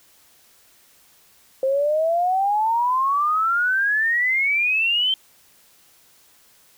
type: exponential sweep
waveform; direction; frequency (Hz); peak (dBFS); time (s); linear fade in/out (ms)
sine; up; 523.3 to 3136; -17; 1.63-5.14; 2
effects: white hiss -55 dBFS RMS until 6.77 s